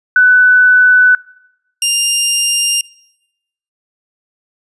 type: tone pair in turn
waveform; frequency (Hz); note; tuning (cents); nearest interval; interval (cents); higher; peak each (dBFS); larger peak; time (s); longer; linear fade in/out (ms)
sine / 15% pulse; 1496 / 2801; F#6 / F7; +19 / +4; major seventh; 1085; second; -4; neither; 0.16-1.15 / 1.82-2.81; neither; 2
effects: noise-tail reverb RT60 0.9 s tail -24 dB re dry + resampled to 24000 Hz